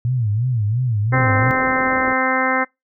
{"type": "tone with vibrato", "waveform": "sine", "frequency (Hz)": 115, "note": "A#2", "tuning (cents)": -23, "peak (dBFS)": -16, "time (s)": [0.05, 1.51], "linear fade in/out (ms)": 0, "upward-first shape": "sine", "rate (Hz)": 2.9, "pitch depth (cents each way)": 200}
{"type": "low-pass noise", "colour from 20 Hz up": "white", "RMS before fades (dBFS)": -32, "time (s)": [1.12, 2.13], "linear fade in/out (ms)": 2, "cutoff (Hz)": 620, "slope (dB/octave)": 48}
{"type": "harmonic tone", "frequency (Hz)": 260, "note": "C4", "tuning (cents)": -11, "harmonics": [1, 2, 3, 4, 5, 6, 7, 8], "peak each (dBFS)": [-24, -24, -24, -24, -24, -24, -24, -24], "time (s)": [1.12, 2.65], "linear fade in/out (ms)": 20}
{"effects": ["noise-tail reverb RT60 0.2 s tail -26 dB re dry"]}